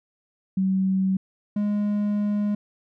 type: tone pair in turn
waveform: sine / triangle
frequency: 190.2 / 206.9 Hz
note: F#3 / G#3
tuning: +48 / -6 cents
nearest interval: minor second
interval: 146 cents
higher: second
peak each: -19 dBFS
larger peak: neither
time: 0.57-1.17 / 1.56-2.55 s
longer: second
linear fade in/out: 5 ms
effects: none